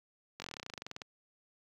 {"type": "slowing click train", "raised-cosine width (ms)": 0.2, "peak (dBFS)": -24, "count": 19, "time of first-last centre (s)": [0.4, 1.018], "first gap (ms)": 20, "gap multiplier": 1.06, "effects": ["high-pass 80 Hz 12 dB/octave", "11-bit"]}